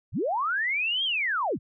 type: linear two-way sweep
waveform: sine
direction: up then down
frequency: 51.9 to 3282 to 51.9 Hz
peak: -24 dBFS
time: 0.12-1.59 s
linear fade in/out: 50 ms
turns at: 1.04 s
effects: none